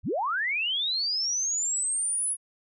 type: linear sweep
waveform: sine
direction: up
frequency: 35.14 to 10470 Hz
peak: -25 dBFS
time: 0.03-2.37 s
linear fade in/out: 50 ms
effects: none